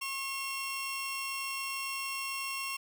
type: tone pair together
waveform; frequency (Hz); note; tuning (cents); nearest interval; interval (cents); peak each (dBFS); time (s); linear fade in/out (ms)
sawtooth; 1083 / 2731; C#6 / F7; -41 / -39; octave + major third; 1602; -35 / -33; 0.01-2.77; 10
effects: none